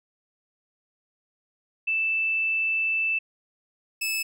sine / sawtooth tone pair in turn, 2644 / 2612 Hz, E7 / E7, +5 / -17 cents, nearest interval unison, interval 22 cents, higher first, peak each -22 dBFS, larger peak neither, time 1.87-3.19 / 4.01-4.23 s, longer first, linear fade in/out 10 ms, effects none

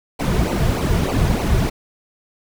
brown noise with flanger, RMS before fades -18 dBFS, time 0.19-1.7 s, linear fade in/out 10 ms, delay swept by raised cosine 0.56 to 3.86 ms, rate 3.3 Hz, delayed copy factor -0.8, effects none

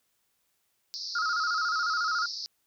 pink band-pass noise, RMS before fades -37 dBFS, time 0.94-2.46 s, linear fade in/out 0 ms, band 4300 to 5500 Hz, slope 96 dB/octave
sine tone with vibrato, 1345 Hz, E6, 34 cents sharp, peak -26 dBFS, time 1.15-2.26 s, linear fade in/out 5 ms, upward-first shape square, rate 14 Hz, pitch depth 86 cents each way
effects white hiss -74 dBFS RMS until 2.66 s

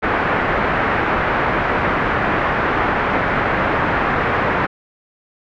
white low-pass noise, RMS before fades -18 dBFS, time 0.02-4.67 s, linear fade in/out 20 ms, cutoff 1800 Hz, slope 24 dB/octave, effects none

